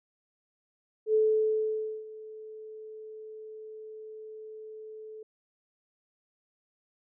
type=tone with ADSR envelope; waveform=sine; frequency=434.4 Hz; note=A4; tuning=22 cents flat; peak=-20 dBFS; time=1.06-5.23 s; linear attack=82 ms; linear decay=900 ms; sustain=-21 dB; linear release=4 ms; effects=none